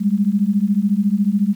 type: beating tone pair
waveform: sine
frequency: 195.9 / 209.9 Hz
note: G3 / G#3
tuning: -1 / +19 cents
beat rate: 14 Hz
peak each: -17 dBFS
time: 0-1.55 s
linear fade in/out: 20 ms
effects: 8-bit